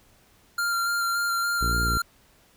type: tone with vibrato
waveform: square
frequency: 1389 Hz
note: F6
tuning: 10 cents flat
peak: -24 dBFS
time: 0.58-2.02 s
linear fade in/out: 5 ms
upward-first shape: square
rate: 3.5 Hz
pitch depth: 12 cents each way
type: harmonic tone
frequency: 58.4 Hz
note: A#1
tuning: 4 cents sharp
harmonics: 1 / 2 / 3 / 4 / 5 / 6 / 7 / 8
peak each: -26 / -32 / -36 / -38 / -40 / -42 / -43 / -44 dBFS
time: 1.61-1.98 s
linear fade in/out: 5 ms
effects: pink hiss -59 dBFS RMS until 2.56 s